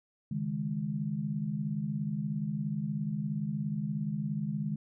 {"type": "chord", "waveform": "sine", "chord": "C# suspended second", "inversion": "none", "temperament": "equal", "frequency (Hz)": [138.59, 155.56, 207.7], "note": ["C#3", "D#3", "G#3"], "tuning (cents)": [0, 0, 0], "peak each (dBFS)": [-38, -34, -34], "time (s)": [0.31, 4.76], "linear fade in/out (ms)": 5, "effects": []}